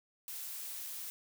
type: noise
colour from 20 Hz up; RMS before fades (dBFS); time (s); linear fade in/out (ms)
blue; -43; 0.28-1.1; 0
effects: none